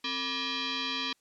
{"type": "tone with frequency modulation", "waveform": "sine", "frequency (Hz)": 451.8, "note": "A4", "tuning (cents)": 46, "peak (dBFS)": -30, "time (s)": [0.04, 1.13], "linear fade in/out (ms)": 5, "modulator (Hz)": 717, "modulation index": 5.9, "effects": ["white hiss -71 dBFS RMS until 1.2 s", "low-pass 10000 Hz 12 dB/octave"]}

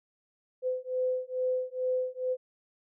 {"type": "beating tone pair", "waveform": "sine", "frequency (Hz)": [508, 510.3], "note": ["B4", "C5"], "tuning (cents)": [49, -43], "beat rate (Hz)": 2.3, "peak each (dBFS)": [-31, -31], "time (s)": [0.62, 2.37], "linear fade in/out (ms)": 50, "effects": []}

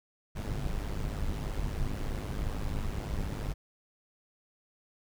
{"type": "noise with amplitude modulation", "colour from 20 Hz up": "brown", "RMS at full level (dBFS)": -30, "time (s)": [0.35, 3.54], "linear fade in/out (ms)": 20, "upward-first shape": "sine", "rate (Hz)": 103, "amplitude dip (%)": 70, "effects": []}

